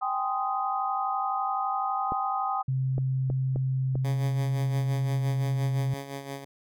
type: chord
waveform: sine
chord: Ab major seventh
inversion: third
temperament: just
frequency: 778.7 / 830.6 / 1038.3 / 1245.9 Hz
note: G5 / Ab5 / C6 / Eb6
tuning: -12 / 0 / -14 / +2 cents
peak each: -29 / -35 / -35 / -30 dBFS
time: 0.01-2.63 s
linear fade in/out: 20 ms
type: clicks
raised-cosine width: 2 ms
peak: -20 dBFS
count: 5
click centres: 2.121 / 2.981 / 3.301 / 3.56 / 3.955 s
type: tone with pitch glide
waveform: sine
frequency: 131.5 to 130.52 Hz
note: C3 to C3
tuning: +9 to -4 cents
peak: -24 dBFS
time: 2.68-5.94 s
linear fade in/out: 5 ms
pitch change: -13 cents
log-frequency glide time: 3.65-5.21 s
type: tone with tremolo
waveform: 10% pulse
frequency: 138.59 Hz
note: C#3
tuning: in tune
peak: -25 dBFS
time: 4.04-6.45 s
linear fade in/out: 10 ms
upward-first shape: sine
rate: 5.8 Hz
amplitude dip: 60%
effects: none